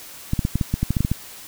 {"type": "clicks", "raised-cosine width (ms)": 5, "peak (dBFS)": -7, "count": 12, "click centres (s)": [0.334, 0.392, 0.451, 0.556, 0.612, 0.74, 0.83, 0.906, 0.968, 1.006, 1.049, 1.116], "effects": ["white hiss -40 dBFS RMS until 1.47 s"]}